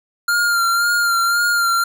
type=tone with vibrato; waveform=square; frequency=1396.9 Hz; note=F6; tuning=in tune; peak=-15 dBFS; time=0.28-1.84 s; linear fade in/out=5 ms; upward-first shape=sine; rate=1.9 Hz; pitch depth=32 cents each way; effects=none